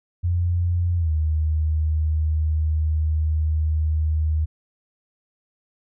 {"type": "tone with pitch glide", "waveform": "sine", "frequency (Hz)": [87.31, 77.78], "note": ["F2", "D#2"], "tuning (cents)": [0, 0], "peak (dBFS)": -18, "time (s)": [0.23, 4.46], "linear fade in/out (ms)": 20, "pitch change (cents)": -200, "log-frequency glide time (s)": [0.97, 1.11], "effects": []}